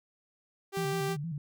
sawtooth tone, 392 Hz, G4, in tune, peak -27 dBFS, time 0.72-1.17 s, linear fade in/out 50 ms
sine tone with vibrato, 155.56 Hz, D#3, in tune, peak -33 dBFS, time 0.77-1.38 s, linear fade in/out 2 ms, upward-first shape square, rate 6.4 Hz, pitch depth 120 cents each way
effects none

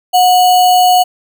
sine tone with sample-and-hold, 729 Hz, F#5, 26 cents flat, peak -5 dBFS, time 0.13-1.04 s, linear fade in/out 20 ms, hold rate 3675 Hz, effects none

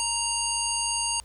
harmonic tone with a mistuned harmonic, 932.3 Hz, A#5, in tune, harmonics 1 / 3 / 5 / 7 / 9 / 10, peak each -32 / -32 / -32 / -32 / -32 / -32 dBFS, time 0-1.2 s, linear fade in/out 0 ms, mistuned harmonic 9, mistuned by +20 cents, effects added 60 Hz sine -47 dBFS peak until 1.24 s + pink hiss -58 dBFS RMS until 1.24 s

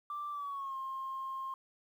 sine tone with pitch glide, 1174.7 to 1064.8 Hz, D6 to C6, 0 to +30 cents, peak -36 dBFS, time 0.1-1.54 s, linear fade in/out 2 ms, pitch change -170 cents, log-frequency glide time 0.31-0.76 s, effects tanh soft clip ceiling -32 dBFS + 11-bit

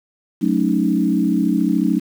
sine chord, D# half-diminished seventh, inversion first, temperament equal with one note detuned, 185 / 218.2 / 277.2 / 311.1 Hz, F#3 / A3 / C#4 / D#4, 0 / -14 / 0 / 0 cents, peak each -20 dBFS, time 0.41-2 s, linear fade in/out 20 ms, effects 7-bit

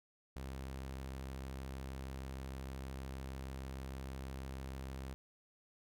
sawtooth tone with vibrato, 66.4 Hz, C2, 26 cents sharp, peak -39 dBFS, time 0.36-5.14 s, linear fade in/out 0 ms, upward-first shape triangle, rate 13 Hz, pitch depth 12 cents each way, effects none

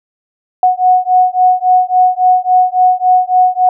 sine beating tone pair, 733 / 736.6 Hz, F#5 / F#5, -16 / -8 cents, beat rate 3.6 Hz, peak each -10 dBFS, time 0.63-3.69 s, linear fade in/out 2 ms, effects none

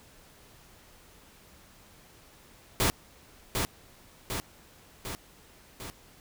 pink noise with echo, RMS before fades -25 dBFS, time 2.8-2.9 s, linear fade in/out 0 ms, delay 750 ms, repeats 4, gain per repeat -4 dB, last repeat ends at 5.9 s, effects pink hiss -56 dBFS RMS until 6.2 s

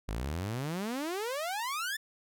sawtooth exponential sweep, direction up, 49 to 1800 Hz, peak -29 dBFS, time 0.08-1.97 s, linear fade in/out 10 ms, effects none

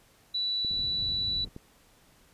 sine tone, 3951 Hz, B7, in tune, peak -27 dBFS, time 0.34-1.45 s, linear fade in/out 10 ms
clicks, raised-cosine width 3 ms, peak -28 dBFS, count 3, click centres 0.648 / 1.447 / 1.564 s
white low-pass noise, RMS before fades -42 dBFS, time 0.7-1.49 s, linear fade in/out 5 ms, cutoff 140 Hz, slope 12 dB/octave
effects pink hiss -61 dBFS RMS until 2.33 s + resampled to 32000 Hz

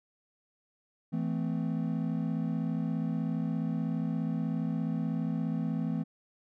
triangle chord, A minor, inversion second, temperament equal with one note detuned, 164.81 / 220 / 256.8 Hz, E3 / A3 / C4, 0 / 0 / -32 cents, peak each -30 / -32 / -33 dBFS, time 1.12-6.04 s, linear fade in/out 20 ms, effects none

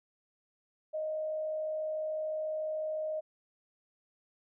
sine tone with frequency modulation, 622.3 Hz, D#5, in tune, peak -32 dBFS, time 0.93-3.21 s, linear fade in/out 20 ms, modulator 53.9 Hz, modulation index 0.21, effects none

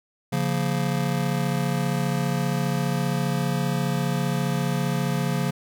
square chord, Bb minor, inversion first, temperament just, 139.85 / 174.81 / 233.1 Hz, Db3 / F3 / Bb3, +16 / +2 / 0 cents, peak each -26 / -27 / -31 dBFS, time 0.32-5.51 s, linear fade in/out 10 ms, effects none

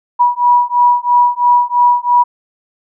sine beating tone pair, 970 / 973 Hz, B5 / B5, -31 / -26 cents, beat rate 3 Hz, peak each -11 dBFS, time 0.19-2.24 s, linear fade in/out 20 ms, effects none

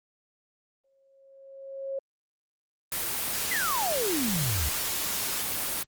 sine tone with exponential growth, 543 Hz, C#5, 36 cents flat, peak -28 dBFS, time 0.84-1.99 s, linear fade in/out 5 ms, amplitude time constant 250 ms
white noise, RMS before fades -30 dBFS, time 2.92-5.83 s, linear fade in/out 2 ms
sine exponential sweep, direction down, 2093 to 66.1 Hz, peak -27 dBFS, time 3.51-4.69 s, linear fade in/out 5 ms
effects Opus 24 kbps

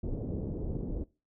pink low-pass noise, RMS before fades -35 dBFS, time 0.03-1.04 s, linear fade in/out 5 ms, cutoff 450 Hz, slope 24 dB/octave, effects noise-tail reverb RT60 0.3 s tail -21 dB re dry

